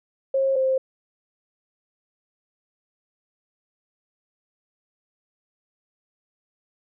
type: tone pair in turn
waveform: sine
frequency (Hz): 538 / 526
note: C5 / C5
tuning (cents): +48 / +9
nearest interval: unison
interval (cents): 39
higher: first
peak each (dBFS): -18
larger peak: neither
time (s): 0.34-0.56 / 0.56-0.78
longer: neither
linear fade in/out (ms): 5
effects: none